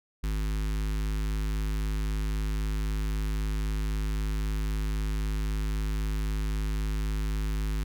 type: tone with notch filter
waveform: square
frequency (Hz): 51.91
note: G#1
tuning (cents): 0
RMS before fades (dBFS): -29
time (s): 0.23-7.84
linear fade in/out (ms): 10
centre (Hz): 630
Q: 0.77
effects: none